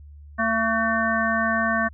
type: harmonic tone with a mistuned harmonic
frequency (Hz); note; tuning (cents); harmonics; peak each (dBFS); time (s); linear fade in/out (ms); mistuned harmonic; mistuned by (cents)
225.2; A3; +40; 1 / 3 / 5 / 7 / 8; -26 / -26 / -26 / -26 / -26; 0.38-1.89; 20; 7; -52
effects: added 73 Hz sine -41 dBFS peak until 1.93 s